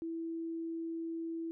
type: tone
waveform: sine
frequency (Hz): 329.6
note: E4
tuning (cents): 0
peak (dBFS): -36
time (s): 0.02-1.51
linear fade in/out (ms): 0
effects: none